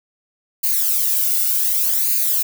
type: noise with flanger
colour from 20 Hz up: violet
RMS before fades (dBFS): -18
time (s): 0.63-2.43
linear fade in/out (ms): 10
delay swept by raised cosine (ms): 0.44 to 1.44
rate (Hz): 0.67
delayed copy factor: +0.75
effects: none